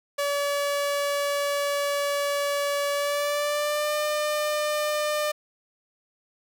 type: tone with pitch glide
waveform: sawtooth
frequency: 571 to 600.8 Hz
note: D5 to D5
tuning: -49 to +39 cents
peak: -20 dBFS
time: 0.18-5.32 s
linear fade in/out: 10 ms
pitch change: +88 cents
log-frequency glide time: 2.92-3.96 s
effects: none